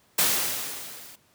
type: noise with level ramp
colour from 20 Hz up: white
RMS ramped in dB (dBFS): -20 to -47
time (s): 0.18-1.16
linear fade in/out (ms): 10
effects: pink hiss -62 dBFS RMS until 1.34 s + high-pass 100 Hz 12 dB/octave